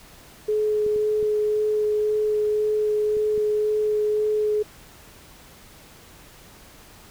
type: tone with vibrato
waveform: sine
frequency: 424.6 Hz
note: G#4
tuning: 38 cents sharp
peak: -19 dBFS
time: 0.48-4.63 s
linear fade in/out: 10 ms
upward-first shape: sine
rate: 1.9 Hz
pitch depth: 8 cents each way
type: clicks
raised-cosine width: 3 ms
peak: -26 dBFS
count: 5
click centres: 0.864 / 0.961 / 1.228 / 3.169 / 3.378 s
effects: pink hiss -48 dBFS RMS until 7.1 s